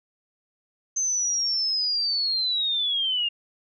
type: linear sweep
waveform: sine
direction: down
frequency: 6272 to 2794 Hz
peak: -22 dBFS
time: 0.96-3.29 s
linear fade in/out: 10 ms
effects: none